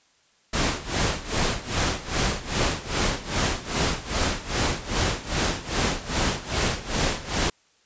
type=noise with tremolo; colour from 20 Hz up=pink; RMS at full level=-22 dBFS; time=0.53-7.5 s; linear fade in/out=5 ms; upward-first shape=sine; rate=2.5 Hz; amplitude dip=85%; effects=white hiss -62 dBFS RMS until 7.85 s + resampled to 16000 Hz